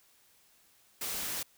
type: noise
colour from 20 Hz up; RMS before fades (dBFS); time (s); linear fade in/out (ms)
white; -36; 1.01-1.43; 5
effects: white hiss -65 dBFS RMS until 1.57 s